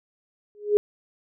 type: tone with exponential growth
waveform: sine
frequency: 415.3 Hz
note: G#4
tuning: in tune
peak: -11 dBFS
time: 0.55-0.77 s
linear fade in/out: 0 ms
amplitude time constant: 47 ms
effects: none